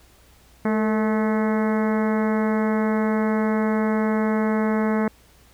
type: harmonic tone with a mistuned harmonic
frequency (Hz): 215.8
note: A3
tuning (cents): -33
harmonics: 1 / 2 / 3 / 4 / 5 / 6 / 7 / 8 / 9 / 10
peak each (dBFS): -20 / -26 / -30 / -32 / -34 / -36 / -37 / -38 / -39 / -40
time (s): 0.65-5.08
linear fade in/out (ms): 2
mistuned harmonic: 2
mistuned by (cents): +46
effects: added 60 Hz sine -55 dBFS peak until 5.53 s + pink hiss -55 dBFS RMS until 5.53 s